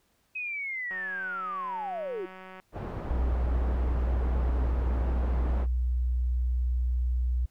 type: linear sweep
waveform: sine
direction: down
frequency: 2548 to 339 Hz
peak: -31 dBFS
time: 0.35-2.26 s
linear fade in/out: 10 ms
type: click train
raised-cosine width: 0.5 ms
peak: -31 dBFS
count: 317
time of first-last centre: 0.91-2.6 s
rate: 187 Hz
type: low-pass noise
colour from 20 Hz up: pink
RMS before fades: -36 dBFS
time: 2.72-5.67 s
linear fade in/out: 50 ms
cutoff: 960 Hz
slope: 12 dB/octave
type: tone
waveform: sine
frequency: 61.4 Hz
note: B1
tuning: 9 cents flat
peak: -24 dBFS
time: 3.1-7.46 s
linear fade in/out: 10 ms
effects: pink hiss -70 dBFS RMS until 7.5 s